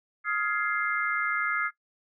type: chord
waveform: sine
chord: F minor seventh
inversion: third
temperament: just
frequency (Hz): 1257.2 / 1396.9 / 1676.3 / 2095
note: Eb6 / F6 / Ab6 / C7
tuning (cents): +18 / 0 / +16 / +2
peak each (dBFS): -31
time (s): 0.24-1.71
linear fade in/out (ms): 50
effects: noise-tail reverb RT60 0.1 s tail -18 dB re dry